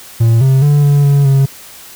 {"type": "tone with pitch steps", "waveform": "triangle", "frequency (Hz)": [114.6, 133.3, 145.6, 143.4, 141.5, 136.4], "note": ["A#2", "C3", "D3", "D3", "C#3", "C#3"], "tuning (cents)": [-29, 33, -15, -41, 36, -28], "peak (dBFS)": -4, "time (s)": [0.2, 1.46], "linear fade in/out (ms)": 10, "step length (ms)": 210, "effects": ["white hiss -35 dBFS RMS until 1.95 s"]}